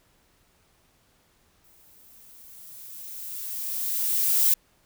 violet noise with exponential growth, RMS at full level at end -19 dBFS, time 1.64-4.54 s, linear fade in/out 5 ms, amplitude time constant 630 ms, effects pink hiss -64 dBFS RMS until 4.85 s

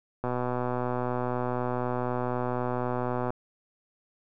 click train, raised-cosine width 1 ms, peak -16 dBFS, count 381, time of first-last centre 0.24-3.305 s, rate 124 Hz, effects none

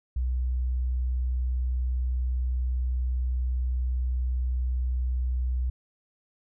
sine tone, 62.5 Hz, B1, 21 cents sharp, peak -24 dBFS, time 0.16-5.7 s, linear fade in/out 5 ms, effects none

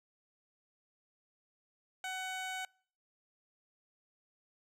15% pulse tone, 750 Hz, F#5, 23 cents sharp, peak -31 dBFS, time 2.04-2.65 s, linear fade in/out 2 ms, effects noise-tail reverb RT60 0.5 s tail -26 dB re dry + low-pass 10000 Hz 12 dB/octave

